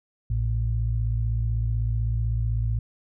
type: tone pair together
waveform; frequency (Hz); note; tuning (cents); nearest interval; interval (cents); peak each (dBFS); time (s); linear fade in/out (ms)
sine; 56.58 / 112.5; A1 / A2; +49 / +39; octave; 1190; -24; 0.3-2.79; 5
effects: tanh soft clip ceiling -14 dBFS